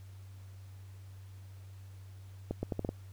accelerating click train, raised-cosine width 2 ms, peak -20 dBFS, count 6, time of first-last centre 2.51-2.891 s, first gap 120 ms, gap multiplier 0.77, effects added 96 Hz sine -47 dBFS peak until 3.12 s + pink hiss -64 dBFS RMS until 3.12 s

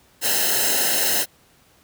white noise with comb filter, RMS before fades -20 dBFS, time 0.21-1.26 s, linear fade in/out 50 ms, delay 0.86 ms, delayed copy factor -0.9, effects pink hiss -56 dBFS RMS until 1.83 s + high-pass 60 Hz 12 dB/octave

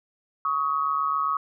sine tone pair together, 1117 / 1264.4 Hz, C#6 / D#6, +13 / +27 cents, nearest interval major second, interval 214 cents, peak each -25 dBFS, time 0.45-1.37 s, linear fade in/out 2 ms, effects none

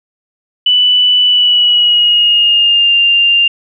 sine tone with pitch glide, 2977 to 2794 Hz, F#7 to F7, +10 to 0 cents, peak -6 dBFS, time 0.66-3.48 s, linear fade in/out 5 ms, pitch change -110 cents, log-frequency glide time 1.24-2.94 s, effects none

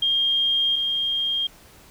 sine tone pair in turn, 3218 / 3218 Hz, G7 / G7, +45 / +45 cents, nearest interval unison, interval 0 cents, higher neither, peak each -18 / -21 dBFS, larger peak first, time 0.02-0.76 / 0.76-1.47 s, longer first, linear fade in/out 5 ms, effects pink hiss -50 dBFS RMS until 1.9 s

